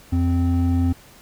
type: tone pair together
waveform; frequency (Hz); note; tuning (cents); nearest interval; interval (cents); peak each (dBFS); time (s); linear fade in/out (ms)
triangle; 86.7 / 259.8; F2 / C4; -12 / -12; octave + perfect fifth; 1900; -16 / -18; 0.12-0.93; 10
effects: pink hiss -48 dBFS RMS until 1.21 s